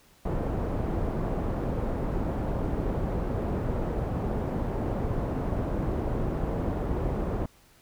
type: low-pass noise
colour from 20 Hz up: pink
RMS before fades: -29 dBFS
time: 0.25-7.46 s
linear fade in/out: 5 ms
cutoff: 660 Hz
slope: 12 dB/octave
effects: pink hiss -59 dBFS RMS until 7.81 s